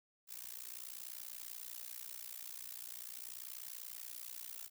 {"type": "noise with amplitude modulation", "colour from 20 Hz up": "blue", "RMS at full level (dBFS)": -44, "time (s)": [0.27, 4.7], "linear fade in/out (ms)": 50, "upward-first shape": "sine", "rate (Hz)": 60.4, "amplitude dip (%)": 100, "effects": []}